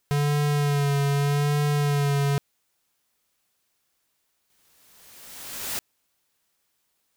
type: tone with vibrato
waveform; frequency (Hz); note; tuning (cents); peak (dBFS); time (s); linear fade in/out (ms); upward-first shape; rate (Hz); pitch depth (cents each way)
square; 143.8; D3; -36; -21; 0.11-2.38; 0; sine; 0.82; 33
type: noise with exponential growth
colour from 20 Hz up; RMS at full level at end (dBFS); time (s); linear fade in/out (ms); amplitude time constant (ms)
white; -28; 4.5-5.79; 0; 280
effects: white hiss -73 dBFS RMS until 7.16 s